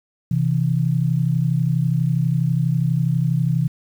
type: tone pair together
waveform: sine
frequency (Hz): 130.81 / 163.05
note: C3 / E3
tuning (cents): 0 / -19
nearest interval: major third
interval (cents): 381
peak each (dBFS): -19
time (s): 0.31-3.68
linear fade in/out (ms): 5
effects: 8-bit